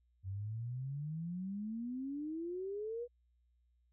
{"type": "exponential sweep", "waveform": "sine", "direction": "up", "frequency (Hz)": [92.5, 492.2], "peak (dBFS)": -38, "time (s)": [0.23, 3.08], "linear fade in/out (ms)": 50, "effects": ["added 60 Hz sine -70 dBFS peak until 3.92 s"]}